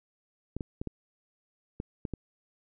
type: clicks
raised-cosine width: 3 ms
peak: -21 dBFS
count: 7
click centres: 0.566 / 0.608 / 0.815 / 0.873 / 1.801 / 2.052 / 2.137 s
effects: none